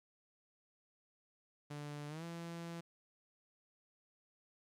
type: tone with pitch glide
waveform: sawtooth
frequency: 146.83 to 168.66 Hz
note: D3 to E3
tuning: 0 to +40 cents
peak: -40 dBFS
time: 1.7-2.81 s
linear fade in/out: 10 ms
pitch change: +240 cents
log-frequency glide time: 2.08-2.24 s
effects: low-pass 10000 Hz 12 dB/octave + 13-bit